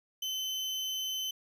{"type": "tone", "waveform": "35% pulse", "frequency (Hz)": 3054, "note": "G7", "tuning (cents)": -46, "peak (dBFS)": -31, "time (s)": [0.22, 1.31], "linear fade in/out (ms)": 5, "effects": []}